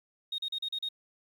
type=tone bursts; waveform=sine; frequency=3729 Hz; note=A#7; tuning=in tune; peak=-30 dBFS; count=6; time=0.32-0.888 s; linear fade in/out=5 ms; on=63 ms; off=38 ms; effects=tanh soft clip ceiling -27 dBFS + 10-bit